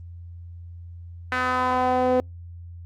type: tone with band-pass filter sweep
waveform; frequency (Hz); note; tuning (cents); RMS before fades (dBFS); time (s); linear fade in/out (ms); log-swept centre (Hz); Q
sawtooth; 253.4; B3; +45; -22; 1.32-2.2; 0; 1600 to 520; 2.5
effects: added 86 Hz sine -37 dBFS peak until 2.85 s + Opus 32 kbps